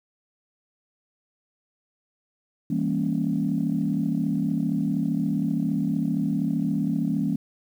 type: chord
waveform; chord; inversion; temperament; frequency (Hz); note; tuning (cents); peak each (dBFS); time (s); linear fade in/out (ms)
sine; E diminished seventh; none; equal with one note detuned; 164.81 / 200 / 233.1 / 277.2; E3 / G3 / Bb3 / Db4; 0 / +35 / 0 / 0; -27; 2.7-7.36; 5
effects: tanh soft clip ceiling -13 dBFS + 9-bit